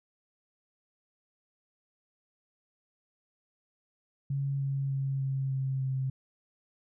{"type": "tone with pitch steps", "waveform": "sine", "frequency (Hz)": [138.59, 137.32, 136.05, 134.8, 133.56, 132.33], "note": ["C#3", "C#3", "C#3", "C#3", "C3", "C3"], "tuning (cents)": [0, -16, -32, -48, 36, 20], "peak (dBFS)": -28, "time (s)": [4.3, 6.1], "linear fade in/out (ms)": 5, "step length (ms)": 300, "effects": []}